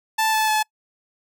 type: tone with pitch steps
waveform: sawtooth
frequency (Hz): 880 / 870.4 / 860.9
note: A5 / A5 / A5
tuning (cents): 0 / -19 / -38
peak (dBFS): -14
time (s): 0.18-0.63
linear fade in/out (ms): 10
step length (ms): 150
effects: noise-tail reverb RT60 0.1 s tail -26 dB re dry